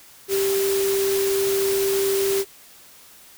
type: tone in noise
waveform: sine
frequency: 392 Hz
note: G4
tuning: in tune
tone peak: -19 dBFS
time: 0.28-2.45 s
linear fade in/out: 50 ms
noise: white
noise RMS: -28 dBFS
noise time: 0.28-2.45 s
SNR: +6 dB
effects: white hiss -48 dBFS RMS until 3.37 s